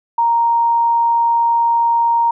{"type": "tone", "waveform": "sine", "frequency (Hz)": 932.3, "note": "A#5", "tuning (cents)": 0, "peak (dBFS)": -11, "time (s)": [0.18, 2.31], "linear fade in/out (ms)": 5, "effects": []}